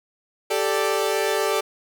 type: chord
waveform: sawtooth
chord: G suspended second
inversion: none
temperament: equal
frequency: 392 / 440 / 587.3 Hz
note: G4 / A4 / D5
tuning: 0 / 0 / 0 cents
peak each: -21 / -20 / -22 dBFS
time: 0.5-1.61 s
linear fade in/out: 10 ms
effects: none

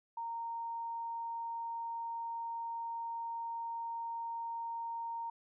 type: tone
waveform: sine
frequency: 925 Hz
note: A#5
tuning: 14 cents flat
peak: -37 dBFS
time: 0.17-5.3 s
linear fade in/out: 5 ms
effects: none

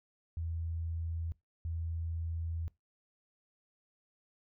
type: tone bursts at uneven times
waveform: sine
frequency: 82.6 Hz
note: E2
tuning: 4 cents sharp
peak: -34 dBFS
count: 2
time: 0.37-1.32 / 1.65-2.68 s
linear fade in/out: 0 ms
effects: noise-tail reverb RT60 0.2 s tail -22 dB re dry

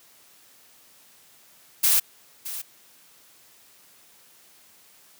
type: noise with echo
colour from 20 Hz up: blue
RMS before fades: -19 dBFS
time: 1.83-2 s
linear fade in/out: 10 ms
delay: 620 ms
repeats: 1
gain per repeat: -14 dB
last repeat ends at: 2.62 s
effects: white hiss -55 dBFS RMS until 5.19 s + high-pass 100 Hz 12 dB/octave

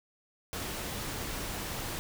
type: noise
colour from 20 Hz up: pink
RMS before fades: -37 dBFS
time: 0.53-1.99 s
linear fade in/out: 0 ms
effects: none

